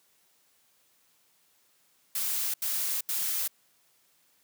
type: noise bursts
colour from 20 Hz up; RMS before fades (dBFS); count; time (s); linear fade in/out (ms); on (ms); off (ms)
blue; -30; 3; 2.15-3.478; 5; 390; 79
effects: white hiss -67 dBFS RMS until 4.43 s + high-pass 100 Hz 12 dB/octave